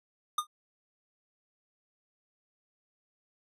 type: tone with exponential decay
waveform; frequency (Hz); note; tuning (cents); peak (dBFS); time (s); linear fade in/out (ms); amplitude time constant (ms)
square; 1218; D#6; -37; -24; 0.38-0.47; 5; 18
effects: resampled to 32000 Hz